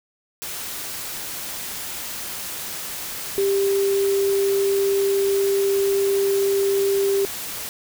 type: tone in noise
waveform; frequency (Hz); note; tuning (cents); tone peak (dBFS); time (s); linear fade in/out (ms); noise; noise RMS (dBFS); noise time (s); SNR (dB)
sine; 394.8; G4; +12; -17; 3.38-7.25; 0; white; -31; 0.42-7.69; +11
effects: none